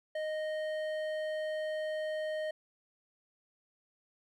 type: tone with hard clipping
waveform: sine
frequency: 620 Hz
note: D#5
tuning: 6 cents flat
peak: -35 dBFS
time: 0.15-2.51 s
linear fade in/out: 5 ms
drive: 10 dB
effects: none